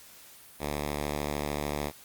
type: tone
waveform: 5% pulse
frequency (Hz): 73.42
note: D2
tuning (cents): 0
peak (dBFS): -19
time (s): 0.59-1.92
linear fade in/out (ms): 50
effects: white hiss -52 dBFS RMS until 2.04 s + Opus 48 kbps